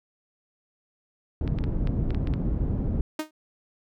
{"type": "low-pass noise", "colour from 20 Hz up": "pink", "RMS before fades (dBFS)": -26, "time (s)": [1.41, 3.01], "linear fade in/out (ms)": 2, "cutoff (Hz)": 250, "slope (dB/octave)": 12}
{"type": "clicks", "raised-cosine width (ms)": 0.3, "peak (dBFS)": -23, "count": 8, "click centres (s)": [1.477, 1.587, 1.64, 1.873, 2.106, 2.147, 2.273, 2.338]}
{"type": "tone with exponential decay", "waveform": "sawtooth", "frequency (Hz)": 310.1, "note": "D#4", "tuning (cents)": -6, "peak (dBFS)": -20, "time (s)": [3.19, 3.31], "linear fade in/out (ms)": 5, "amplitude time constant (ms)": 25}
{"effects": []}